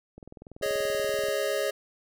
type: click train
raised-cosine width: 2 ms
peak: -31 dBFS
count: 24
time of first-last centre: 0.18-1.286 s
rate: 20.8 Hz
type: chord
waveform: square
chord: Ab suspended fourth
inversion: none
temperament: equal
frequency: 415.3 / 554.4 / 622.3 Hz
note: Ab4 / Db5 / Eb5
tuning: 0 / 0 / 0 cents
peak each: -32 / -30 / -32 dBFS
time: 0.62-1.71 s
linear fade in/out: 10 ms
effects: none